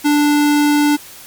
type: tone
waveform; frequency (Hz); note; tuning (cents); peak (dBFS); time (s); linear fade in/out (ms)
square; 293.7; D4; 0; -11; 0.04-0.97; 20
effects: white hiss -37 dBFS RMS until 1.26 s + MP3 96 kbps